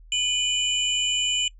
sine tone cluster, 2455 / 2986 / 7270 Hz, D#7 / F#7 / A#8, -24 / +15 / -44 cents, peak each -29 / -23 / -28 dBFS, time 0.12-1.48 s, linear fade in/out 2 ms, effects noise-tail reverb RT60 0.1 s tail -23 dB re dry + added 40 Hz sine -45 dBFS peak until 1.59 s

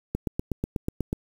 click train, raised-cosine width 3 ms, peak -13 dBFS, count 9, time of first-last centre 0.15-1.129 s, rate 8.17 Hz, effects 7-bit

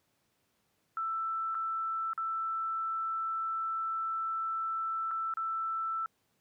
sine tone with dropouts, 1327 Hz, E6, 11 cents sharp, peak -31 dBFS, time 0.97-6.06 s, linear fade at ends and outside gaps 1 ms, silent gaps 1.546-1.551 / 2.133-2.177 / 5.11-5.113 / 5.339-5.371 s, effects pink hiss -75 dBFS RMS until 6.4 s + high-pass 100 Hz 12 dB/octave

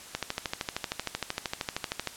click train, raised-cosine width 0.2 ms, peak -12 dBFS, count 26, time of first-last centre 0.15-2.073 s, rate 13 Hz, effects white hiss -46 dBFS RMS until 2.16 s + low-pass 10000 Hz 12 dB/octave

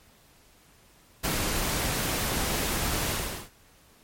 pink noise with ADSR envelope, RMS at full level -25 dBFS, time 1.23-3.5 s, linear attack 21 ms, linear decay 14 ms, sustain -3 dB, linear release 390 ms, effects pink hiss -58 dBFS RMS until 4.03 s + MP3 64 kbps

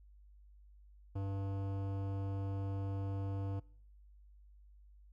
sine tone with hard clipping, 98 Hz, G2, in tune, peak -38 dBFS, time 1.15-3.6 s, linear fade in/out 10 ms, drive 16 dB, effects noise-tail reverb RT60 0.5 s tail -21 dB re dry + added 50 Hz sine -57 dBFS peak until 5.12 s

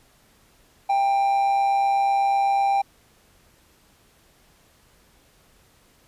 triangle tone with amplitude modulation, 792 Hz, G5, 18 cents sharp, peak -14 dBFS, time 0.89-2.82 s, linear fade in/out 10 ms, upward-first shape sine, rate 128 Hz, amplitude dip 40%, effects pink hiss -58 dBFS RMS until 6.07 s + resampled to 32000 Hz

